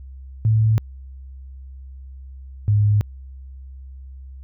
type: tone pair in turn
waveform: sine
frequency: 110 / 104.15 Hz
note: A2 / G#2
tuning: 0 / +5 cents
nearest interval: minor second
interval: 95 cents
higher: first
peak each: -13 dBFS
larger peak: neither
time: 0.45-0.78 / 2.68-3.01 s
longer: neither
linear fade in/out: 0 ms
effects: added 66 Hz sine -35 dBFS peak until 4.43 s